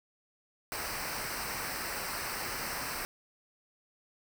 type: noise with comb filter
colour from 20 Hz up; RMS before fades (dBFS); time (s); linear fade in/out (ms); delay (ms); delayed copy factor
pink; -37; 0.72-3.05; 0; 0.29; -0.7
effects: none